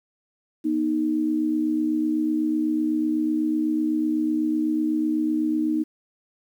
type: tone pair together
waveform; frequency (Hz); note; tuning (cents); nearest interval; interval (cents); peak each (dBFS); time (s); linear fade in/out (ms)
sine; 241.8 / 309.8; B3 / D#4; -36 / -7; major third; 429; -27 / -21; 0.64-5.84; 20
effects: 9-bit